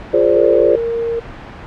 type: chord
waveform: sine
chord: D half-diminished seventh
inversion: first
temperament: equal with one note detuned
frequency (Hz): 349.2 / 415.3 / 523.3 / 582.9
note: F4 / Ab4 / C5 / D5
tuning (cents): 0 / 0 / 0 / -13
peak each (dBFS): -16 / -15 / -14 / -15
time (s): 0.13-0.76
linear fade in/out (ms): 10
type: tone with pitch glide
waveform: sine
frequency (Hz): 459 to 464.1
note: A#4 to A#4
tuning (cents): -27 to -8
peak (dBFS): -16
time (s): 0.36-1.2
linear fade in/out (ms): 10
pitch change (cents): +19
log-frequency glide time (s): 0.56-0.83
effects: pink hiss -32 dBFS RMS until 1.66 s + low-pass 2000 Hz 12 dB/octave